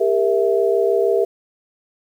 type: chord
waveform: sine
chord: E diminished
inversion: first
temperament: equal with one note detuned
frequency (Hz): 399.8 / 466.2 / 659.3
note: G4 / Bb4 / E5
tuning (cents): +34 / 0 / 0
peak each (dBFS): -17 / -18 / -21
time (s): 0-1.25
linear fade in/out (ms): 10
effects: 8-bit